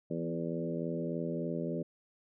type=harmonic tone with a mistuned harmonic; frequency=83.4 Hz; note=E2; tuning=21 cents sharp; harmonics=2 / 3 / 4 / 5 / 6 / 7; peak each=-37 / -39 / -40 / -41 / -42 / -42 dBFS; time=0.1-1.83 s; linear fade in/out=10 ms; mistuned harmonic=3; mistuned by=-19 cents; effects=none